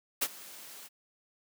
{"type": "noise with ADSR envelope", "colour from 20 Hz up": "white", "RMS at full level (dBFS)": -27, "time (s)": [0.21, 0.89], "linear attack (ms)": 15, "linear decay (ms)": 49, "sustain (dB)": -21, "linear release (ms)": 33, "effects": ["high-pass 200 Hz 12 dB/octave"]}